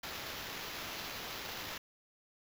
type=noise with sample-and-hold; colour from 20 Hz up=blue; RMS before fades=-43 dBFS; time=0.03-1.78 s; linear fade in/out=5 ms; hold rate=8820 Hz; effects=none